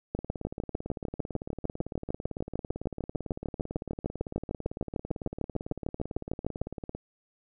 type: two click trains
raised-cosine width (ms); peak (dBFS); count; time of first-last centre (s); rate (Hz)
2; -23 / -16; 122 / 44; 0.19-6.95 / 0.15-6.616; 17.9 / 6.65
effects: none